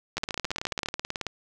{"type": "two click trains", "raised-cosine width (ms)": 0.2, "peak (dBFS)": [-13, -12], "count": [21, 11], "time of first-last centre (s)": [[0.18, 1.267], [0.17, 0.86]], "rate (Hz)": [18.4, 14.5], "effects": []}